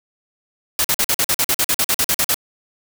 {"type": "noise bursts", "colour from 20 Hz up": "white", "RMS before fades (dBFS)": -17, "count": 16, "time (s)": [0.79, 2.344], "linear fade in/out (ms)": 2, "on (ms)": 54, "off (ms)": 46, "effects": []}